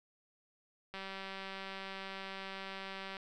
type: click train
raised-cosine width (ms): 0.3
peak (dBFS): -28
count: 431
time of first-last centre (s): 0.94-3.168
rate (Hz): 193
effects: none